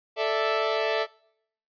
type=chord; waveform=sawtooth; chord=A suspended fourth; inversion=none; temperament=equal; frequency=440 / 587.3 / 659.3 Hz; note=A4 / D5 / E5; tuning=0 / 0 / 0 cents; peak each=-23 / -26 / -23 dBFS; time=0.16-1.07 s; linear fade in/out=50 ms; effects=noise-tail reverb RT60 0.7 s tail -24 dB re dry + resampled to 11025 Hz